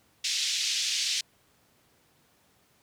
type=band-pass noise; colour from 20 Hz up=white; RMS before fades=-29 dBFS; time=0.24-1.21 s; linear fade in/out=5 ms; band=2600 to 6000 Hz; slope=24 dB/octave; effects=pink hiss -65 dBFS RMS until 2.82 s + high-pass 80 Hz 12 dB/octave